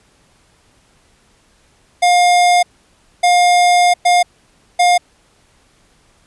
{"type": "tone bursts at uneven times", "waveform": "square", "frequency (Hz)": 710, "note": "F5", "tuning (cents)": 28, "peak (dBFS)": -9, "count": 4, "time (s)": [[2.02, 2.63], [3.23, 3.94], [4.05, 4.23], [4.79, 4.98]], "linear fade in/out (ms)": 10, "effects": ["pink hiss -54 dBFS RMS until 6.26 s", "resampled to 24000 Hz"]}